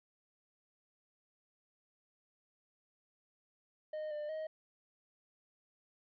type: tone with pitch steps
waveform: triangle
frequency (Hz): 616 / 598 / 628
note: D#5 / D5 / D#5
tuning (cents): -17 / +31 / +16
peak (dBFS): -36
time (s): 3.93-4.47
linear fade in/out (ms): 5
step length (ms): 180
effects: resampled to 11025 Hz + 13-bit